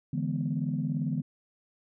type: chord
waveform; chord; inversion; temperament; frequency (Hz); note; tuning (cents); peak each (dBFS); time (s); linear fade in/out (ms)
sine; E dominant seventh; third; equal; 146.83 / 164.81 / 207.7 / 246.9; D3 / E3 / G#3 / B3; 0 / 0 / 0 / 0; -31 / -32 / -35 / -33; 0.13-1.22; 5
effects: tanh soft clip ceiling -18 dBFS